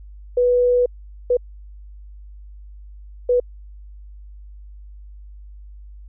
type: tone bursts at uneven times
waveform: sine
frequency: 491.7 Hz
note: B4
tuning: 8 cents flat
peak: -13 dBFS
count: 3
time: 0.37-0.86 / 1.3-1.37 / 3.29-3.4 s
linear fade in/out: 5 ms
effects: added 50 Hz sine -37 dBFS peak until 6.08 s